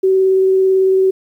sine tone with vibrato, 380 Hz, F#4, 46 cents sharp, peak -9 dBFS, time 0.03-1.11 s, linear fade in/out 10 ms, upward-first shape triangle, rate 18 Hz, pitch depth 11 cents each way, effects 8-bit

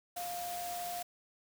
sine tone in noise, 704 Hz, F5, 14 cents sharp, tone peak -38 dBFS, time 0.16-1.03 s, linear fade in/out 10 ms, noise white, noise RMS -44 dBFS, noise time 0.16-1.03 s, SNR +3 dB, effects none

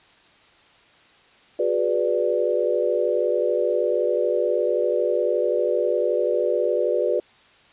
sine chord, G# half-diminished seventh, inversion third, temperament equal with one note detuned, 363.4 / 415.3 / 493.9 / 587.3 Hz, F#4 / G#4 / B4 / D5, -31 / 0 / 0 / 0 cents, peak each -25 / -26 / -23 / -24 dBFS, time 1.59-7.2 s, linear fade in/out 5 ms, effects white hiss -54 dBFS RMS until 7.72 s + resampled to 8000 Hz

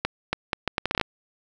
accelerating click train, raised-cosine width 0.3 ms, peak -7 dBFS, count 11, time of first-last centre 0.05-1.013 s, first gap 280 ms, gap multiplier 0.72, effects none

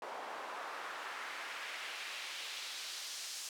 pink noise with band-pass filter sweep, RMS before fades -44 dBFS, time 0.02-3.49 s, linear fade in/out 2 ms, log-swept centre 750 to 6200 Hz, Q 1.2, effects high-pass 400 Hz 12 dB/octave

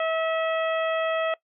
harmonic tone, 647 Hz, E5, 32 cents flat, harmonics 1 / 2 / 3 / 4 / 5, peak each -24 / -30 / -34 / -36 / -38 dBFS, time 0-1.34 s, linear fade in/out 2 ms, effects noise-tail reverb RT60 0.1 s tail -20 dB re dry

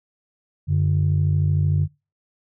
sine tone pair together, 93.6 / 146.83 Hz, F#2 / D3, +20 / 0 cents, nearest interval minor sixth, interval 780 cents, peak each -18 dBFS, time 0.67-1.88 s, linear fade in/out 50 ms, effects noise-tail reverb RT60 0.3 s tail -26 dB re dry + tanh soft clip ceiling -11 dBFS

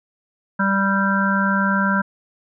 harmonic tone, 196 Hz, G3, in tune, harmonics 1 / 3 / 5 / 7 / 8, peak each -19 / -29 / -24 / -23 / -22 dBFS, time 0.59-2.02 s, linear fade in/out 10 ms, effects none

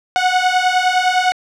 sawtooth beating tone pair, 730 / 739.8 Hz, F#5 / F#5, -24 / 0 cents, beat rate 9.8 Hz, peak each -12 dBFS, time 0.16-1.32 s, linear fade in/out 0 ms, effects low-pass 5000 Hz 12 dB/octave + 8-bit

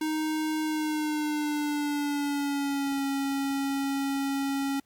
square tone with pitch glide, 311.1 to 275.6 Hz, D#4 to C#4, 0 to -10 cents, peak -27 dBFS, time 0.01-4.8 s, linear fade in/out 5 ms, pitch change -210 cents, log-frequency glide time 0.63-3.04 s, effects pink hiss -69 dBFS RMS until 4.85 s + MP3 96 kbps

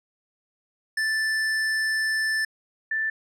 square / sine tone pair in turn, 1760 / 1766.2 Hz, A6 / A6, 0 / +6 cents, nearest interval unison, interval 6 cents, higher second, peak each -23 dBFS, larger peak neither, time 0.97-2.45 / 2.91-3.1 s, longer first, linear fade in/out 5 ms, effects low-pass 9000 Hz 12 dB/octave

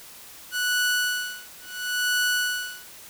sawtooth tone with tremolo, 1477 Hz, F#6, 3 cents flat, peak -17 dBFS, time 0.51-2.92 s, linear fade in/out 50 ms, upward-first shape sine, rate 0.73 Hz, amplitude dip 100%, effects white hiss -45 dBFS RMS until 3.09 s

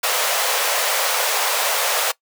pink high-pass noise, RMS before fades -20 dBFS, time 0.03-2.12 s, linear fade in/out 10 ms, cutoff 490 Hz, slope 48 dB/octave, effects noise-tail reverb RT60 0.1 s tail -21 dB re dry

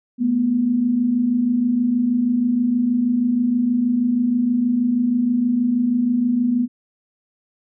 sine tone pair together, 218.4 / 244.7 Hz, A3 / B3, -13 / -16 cents, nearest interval major second, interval 197 cents, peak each -24 / -16 dBFS, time 0.18-6.68 s, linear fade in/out 50 ms, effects none

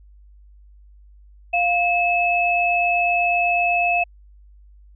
sine tone pair together, 700 / 2596 Hz, F5 / E7, +4 / -27 cents, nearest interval octave + major seventh, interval 2269 cents, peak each -19 dBFS, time 1.53-4.04 s, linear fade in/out 10 ms, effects added 50 Hz sine -45 dBFS peak until 4.95 s

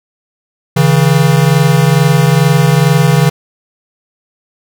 square tone pair together, 138.59 / 160.86 Hz, C#3 / E3, 0 / -42 cents, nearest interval minor third, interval 258 cents, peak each -10 dBFS, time 0.76-3.3 s, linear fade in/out 10 ms, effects none

